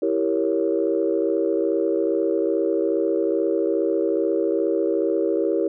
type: chord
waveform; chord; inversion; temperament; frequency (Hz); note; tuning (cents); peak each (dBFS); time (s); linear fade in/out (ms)
sine; E diminished seventh; none; equal; 329.6 / 392 / 466.2 / 554.4; E4 / G4 / Bb4 / Db5; 0 / 0 / 0 / 0; -23 / -23 / -24 / -26; 0.02-5.68; 5
effects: tanh soft clip ceiling -9 dBFS